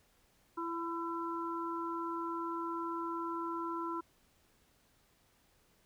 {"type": "harmonic tone", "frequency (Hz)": 335.3, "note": "E4", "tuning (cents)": 30, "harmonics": [1, 3, 4], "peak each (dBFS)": [-39, -39, -42], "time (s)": [0.57, 4.01], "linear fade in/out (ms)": 10, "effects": ["pink hiss -70 dBFS RMS until 5.85 s"]}